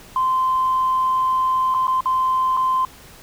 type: tone with dropouts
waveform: sine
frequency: 1037 Hz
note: C6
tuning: 16 cents flat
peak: -15 dBFS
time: 0.16-2.85 s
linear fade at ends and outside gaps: 2 ms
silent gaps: 1.742-1.746 / 1.87-1.879 / 2.007-2.057 / 2.568-2.572 s
effects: tanh soft clip ceiling -11 dBFS + pink hiss -44 dBFS RMS until 3.22 s